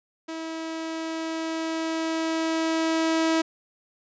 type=tone with level ramp; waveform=sawtooth; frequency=323.7 Hz; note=E4; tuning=31 cents flat; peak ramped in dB=-28 to -16 dBFS; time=0.28-3.42 s; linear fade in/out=10 ms; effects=resampled to 16000 Hz